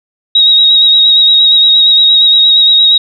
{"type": "tone with vibrato", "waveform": "sine", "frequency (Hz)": 3795, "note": "A#7", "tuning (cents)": 30, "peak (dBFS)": -3, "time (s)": [0.35, 2.98], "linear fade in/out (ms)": 5, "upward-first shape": "sine", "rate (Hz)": 8.6, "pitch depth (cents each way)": 27, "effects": []}